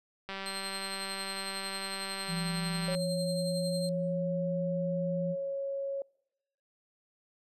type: click train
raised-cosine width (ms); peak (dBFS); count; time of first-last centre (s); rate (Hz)
0.3; -23; 517; 0.29-2.95; 194
type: tone with tremolo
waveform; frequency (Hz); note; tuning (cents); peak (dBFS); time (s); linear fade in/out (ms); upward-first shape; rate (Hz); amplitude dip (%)
30% pulse; 4169; C8; -7; -33; 0.46-3.89; 0; triangle; 11; 60
type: tone with pitch glide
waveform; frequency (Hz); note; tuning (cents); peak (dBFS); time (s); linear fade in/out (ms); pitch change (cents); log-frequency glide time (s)
sine; 170 to 171.18; F3 to F3; -46 to -34; -32; 2.27-5.36; 50; +12; 3.35-3.9
type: tone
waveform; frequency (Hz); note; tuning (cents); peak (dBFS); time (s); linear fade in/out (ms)
sine; 551; C#5; -11; -32; 2.88-6.02; 2
effects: noise-tail reverb RT60 0.9 s tail -26 dB re dry + resampled to 32000 Hz